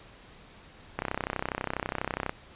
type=click train; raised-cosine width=0.5 ms; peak=-14 dBFS; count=43; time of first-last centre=0.99-2.294 s; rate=32.2 Hz; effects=pink hiss -52 dBFS RMS until 2.55 s + resampled to 8000 Hz